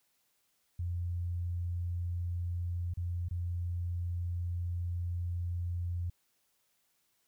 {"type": "tone with dropouts", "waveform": "sine", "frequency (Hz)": 87.31, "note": "F2", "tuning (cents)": 0, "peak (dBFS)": -32, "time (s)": [0.79, 6.1], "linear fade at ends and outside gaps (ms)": 5, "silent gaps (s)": [[2.938, 2.972], [3.286, 3.309]], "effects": ["white hiss -75 dBFS RMS until 7.27 s"]}